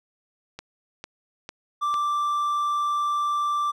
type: click train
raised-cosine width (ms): 0.2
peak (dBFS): -19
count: 4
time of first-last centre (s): 0.59-1.941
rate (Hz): 2.22
type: tone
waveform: triangle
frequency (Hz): 1174.7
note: D6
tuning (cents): 0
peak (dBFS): -20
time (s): 1.81-3.72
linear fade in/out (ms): 20
effects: none